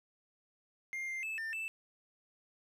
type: tone with pitch steps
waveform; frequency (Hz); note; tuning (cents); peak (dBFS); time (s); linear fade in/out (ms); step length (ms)
triangle; 2113 / 2099 / 2619 / 1799 / 2644; C7 / C7 / E7 / A6 / E7; +16 / +5 / -12 / +38 / +5; -35; 0.93-1.68; 0; 150
effects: none